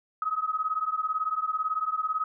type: beating tone pair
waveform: sine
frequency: 1260 / 1278 Hz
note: D#6 / D#6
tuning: +21 / +46 cents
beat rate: 18 Hz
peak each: -29 dBFS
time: 0.22-2.24 s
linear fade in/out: 2 ms
effects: none